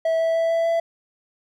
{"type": "tone with pitch steps", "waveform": "triangle", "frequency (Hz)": [652, 655.8, 659.6, 663.4, 667.2], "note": ["E5", "E5", "E5", "E5", "E5"], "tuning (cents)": [-19, -9, 1, 11, 21], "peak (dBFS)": -16, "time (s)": [0.05, 0.8], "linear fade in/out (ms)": 5, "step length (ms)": 150, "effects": []}